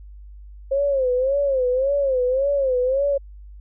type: tone with vibrato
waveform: sine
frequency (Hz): 532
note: C5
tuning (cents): +29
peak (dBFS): -17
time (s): 0.71-3.18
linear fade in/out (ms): 10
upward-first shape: sine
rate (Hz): 1.8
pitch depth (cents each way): 120
effects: added 50 Hz sine -38 dBFS peak until 3.6 s